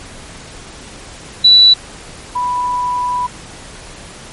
sine tone pair in turn, 3951 / 987.8 Hz, B7 / B5, 0 / 0 cents, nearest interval 2 octaves, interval 2400 cents, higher first, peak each -3 / -14 dBFS, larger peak first, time 1.44-1.74 / 2.35-3.27 s, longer second, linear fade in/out 10 ms, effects pink hiss -34 dBFS RMS until 4.32 s + MP3 48 kbps

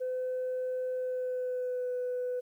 sine tone with pitch glide, 509 to 497.9 Hz, C5 to B4, -48 to +14 cents, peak -29 dBFS, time 0-2.41 s, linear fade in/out 20 ms, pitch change -38 cents, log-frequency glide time 0.95-1.94 s, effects tanh soft clip ceiling -28 dBFS + 11-bit

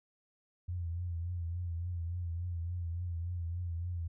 sine tone with vibrato, 86.3 Hz, F2, 20 cents flat, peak -34 dBFS, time 0.68-4.08 s, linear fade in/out 10 ms, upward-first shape triangle, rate 3.5 Hz, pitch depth 73 cents each way, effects none

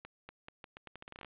accelerating click train, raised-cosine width 0.3 ms, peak -30 dBFS, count 15, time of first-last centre 0.05-1.247 s, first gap 240 ms, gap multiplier 0.81, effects resampled to 8000 Hz + 10-bit

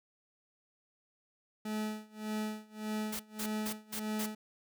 40% pulse tone with tremolo, 214.7 Hz, A3, 42 cents flat, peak -32 dBFS, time 1.65-4.35 s, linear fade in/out 5 ms, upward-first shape sine, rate 1.7 Hz, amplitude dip 95%
white noise bursts, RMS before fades -39 dBFS, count 5, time 3.12-4.265 s, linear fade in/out 10 ms, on 77 ms, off 190 ms
effects none

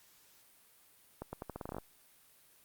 accelerating click train, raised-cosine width 1 ms, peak -26 dBFS, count 12, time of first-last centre 1.22-1.784 s, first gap 110 ms, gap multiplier 0.83, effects white hiss -64 dBFS RMS until 2.64 s + Opus 48 kbps

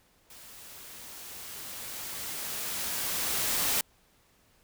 white noise with level ramp, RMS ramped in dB -50 to -27 dBFS, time 0.3-3.81 s, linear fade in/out 2 ms, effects pink hiss -65 dBFS RMS until 4.63 s

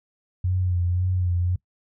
sine tone with vibrato, 90 Hz, F#2, 47 cents flat, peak -20 dBFS, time 0.44-1.56 s, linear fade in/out 5 ms, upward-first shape sine, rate 1.9 Hz, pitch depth 43 cents each way, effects noise-tail reverb RT60 0.1 s tail -21 dB re dry

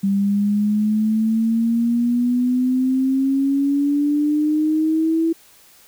sine exponential sweep, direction up, 196 to 329.9 Hz, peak -15 dBFS, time 0.03-5.33 s, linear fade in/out 10 ms, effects white hiss -50 dBFS RMS until 5.87 s

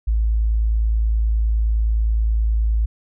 sine tone, 54.8 Hz, A1, 6 cents flat, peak -15 dBFS, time 0.07-2.86 s, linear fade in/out 10 ms, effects none

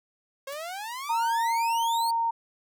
sawtooth exponential sweep, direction up, 533 to 4525 Hz, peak -30 dBFS, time 0.47-2.11 s, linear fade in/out 5 ms
white noise with exponential decay, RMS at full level -39 dBFS, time 0.52-0.59 s, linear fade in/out 5 ms, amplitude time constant 15 ms
sine tone, 921 Hz, A#5, 21 cents flat, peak -23 dBFS, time 1.09-2.31 s, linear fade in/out 10 ms
effects none

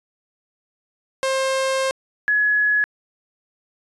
sawtooth / sine tone pair in turn, 531 / 1690.2 Hz, C5 / G#6, +25 / +30 cents, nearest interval octave + minor sixth, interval 2005 cents, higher second, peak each -15 dBFS, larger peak neither, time 1.23-1.91 / 2.28-2.84 s, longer first, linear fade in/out 0 ms, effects resampled to 24000 Hz

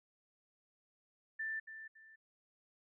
sine tone with echo, 1773 Hz, A6, 13 cents sharp, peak -37 dBFS, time 1.39-1.6 s, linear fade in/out 10 ms, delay 280 ms, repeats 2, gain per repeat -10 dB, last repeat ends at 2.16 s, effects none

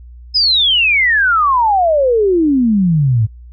sine exponential sweep, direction down, 5150 to 103.83 Hz, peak -9 dBFS, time 0.34-3.27 s, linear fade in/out 20 ms, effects added 60 Hz sine -33 dBFS peak until 3.52 s

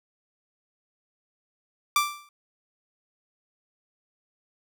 sawtooth tone with exponential decay, 1174.7 Hz, D6, in tune, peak -13 dBFS, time 1.96-2.29 s, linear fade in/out 2 ms, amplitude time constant 71 ms, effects none

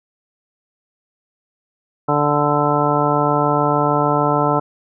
harmonic tone, 146.83 Hz, D3, in tune, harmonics 1 / 2 / 3 / 4 / 5 / 6 / 7 / 9, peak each -22 / -22 / -22 / -22 / -22 / -22 / -22 / -22 dBFS, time 2.08-4.6 s, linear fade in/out 10 ms, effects none

